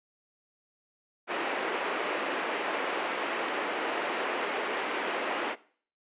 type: band-pass noise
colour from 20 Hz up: pink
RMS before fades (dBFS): -32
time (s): 1.27-5.56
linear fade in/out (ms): 50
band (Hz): 330 to 2800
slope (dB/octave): 24
effects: noise-tail reverb RT60 0.5 s tail -20 dB re dry + resampled to 8000 Hz